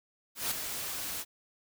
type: noise with ADSR envelope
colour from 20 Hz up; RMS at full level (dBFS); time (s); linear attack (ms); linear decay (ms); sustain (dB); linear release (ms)
white; -30; 0.35-1.25; 160; 9; -7; 46
effects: none